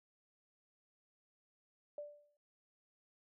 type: tone with exponential decay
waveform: sine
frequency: 587.3 Hz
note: D5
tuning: in tune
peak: -40 dBFS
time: 1.98-2.37 s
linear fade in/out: 2 ms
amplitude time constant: 83 ms
effects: none